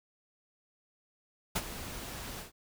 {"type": "noise with ADSR envelope", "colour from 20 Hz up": "pink", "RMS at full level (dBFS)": -29, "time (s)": [1.55, 2.52], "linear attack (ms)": 13, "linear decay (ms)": 44, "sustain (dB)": -13, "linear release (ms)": 130, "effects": []}